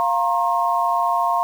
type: chord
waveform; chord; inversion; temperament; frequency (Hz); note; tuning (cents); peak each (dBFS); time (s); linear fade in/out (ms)
sine; F suspended fourth; none; equal with one note detuned; 698.5 / 932.3 / 1072.2; F5 / Bb5 / C6; 0 / 0 / +42; -21; 0-1.43; 0
effects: 7-bit